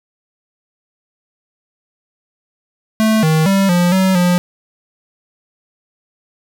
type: tone with pitch steps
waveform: square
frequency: 219 / 157.7 / 195.3 / 176 / 189 / 177.5 Hz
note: A3 / D#3 / G3 / F3 / F#3 / F3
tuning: -8 / +24 / -6 / +14 / +37 / +28 cents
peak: -11 dBFS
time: 3-4.38 s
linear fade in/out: 0 ms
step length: 230 ms
effects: none